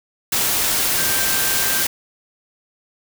sine tone in noise, 1572 Hz, G6, 4 cents sharp, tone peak -27 dBFS, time 0.97-1.83 s, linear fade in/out 5 ms, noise white, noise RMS -19 dBFS, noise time 0.32-1.87 s, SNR -11 dB, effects none

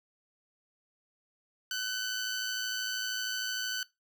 15% pulse tone with amplitude modulation, 1509 Hz, F#6, 34 cents sharp, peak -24 dBFS, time 1.71-3.83 s, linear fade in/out 2 ms, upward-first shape sine, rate 113 Hz, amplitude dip 35%, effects noise-tail reverb RT60 0.2 s tail -20 dB re dry

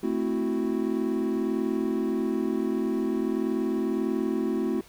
triangle chord, F# half-diminished seventh, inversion first, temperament equal, 220 / 261.6 / 329.6 / 370 Hz, A3 / C4 / E4 / F#4, 0 / 0 / 0 / 0 cents, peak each -28 dBFS, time 0.03-4.81 s, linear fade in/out 5 ms, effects pink hiss -53 dBFS RMS until 4.88 s

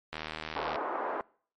click train, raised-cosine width 0.3 ms, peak -20 dBFS, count 50, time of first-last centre 0.13-0.757 s, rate 78.1 Hz
white band-pass noise, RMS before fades -34 dBFS, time 0.56-1.21 s, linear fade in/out 0 ms, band 330 to 1200 Hz, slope 24 dB/octave
effects noise-tail reverb RT60 0.5 s tail -24 dB re dry + MP3 48 kbps

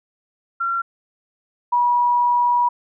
sine tone pair in turn, 1369 / 968 Hz, F6 / B5, -35 / -35 cents, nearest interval tritone, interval 600 cents, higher first, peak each -19 / -14 dBFS, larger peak second, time 0.6-0.82 / 1.72-2.69 s, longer second, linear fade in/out 10 ms, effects none

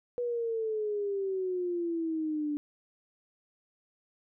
sine exponential sweep, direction down, 489.4 to 291.7 Hz, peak -29 dBFS, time 0.18-2.57 s, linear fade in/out 0 ms, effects none

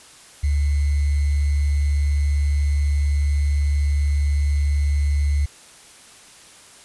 sine tone with sample-and-hold, 72.1 Hz, D2, 31 cents flat, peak -16 dBFS, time 0.43-5.46 s, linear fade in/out 10 ms, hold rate 2100 Hz, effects white hiss -46 dBFS RMS until 6.84 s + resampled to 24000 Hz

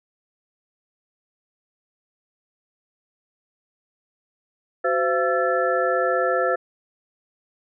sine tone cluster, 374.3 / 515 / 680 / 1340 / 1737 Hz, F#4 / C5 / F5 / E6 / A6, +20 / -28 / -46 / +28 / -23 cents, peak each -27 / -22 / -25 / -25 / -28 dBFS, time 4.84-6.56 s, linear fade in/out 10 ms, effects none

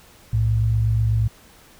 sine tone pair together, 61.74 / 109.94 Hz, B1 / A2, 0 / -1 cents, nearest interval minor seventh, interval 999 cents, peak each -23 / -17 dBFS, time 0.33-1.28 s, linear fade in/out 5 ms, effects pink hiss -50 dBFS RMS until 1.79 s

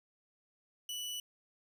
sawtooth tone, 2960 Hz, F#7, in tune, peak -35 dBFS, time 0.89-1.2 s, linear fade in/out 2 ms, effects none

